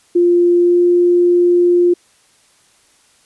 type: tone with pitch glide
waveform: sine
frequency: 349.2 to 351.4 Hz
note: F4 to F4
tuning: 0 to +11 cents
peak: -8 dBFS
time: 0.15-1.94 s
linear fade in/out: 10 ms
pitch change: +11 cents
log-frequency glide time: 0.59-0.8 s
effects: white hiss -53 dBFS RMS until 3.25 s + resampled to 24000 Hz